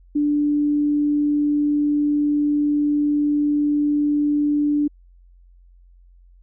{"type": "tone", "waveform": "sine", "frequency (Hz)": 293.7, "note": "D4", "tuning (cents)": 0, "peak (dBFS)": -16, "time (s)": [0.15, 4.88], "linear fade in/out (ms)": 10, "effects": ["added 44 Hz sine -47 dBFS peak until 6.42 s"]}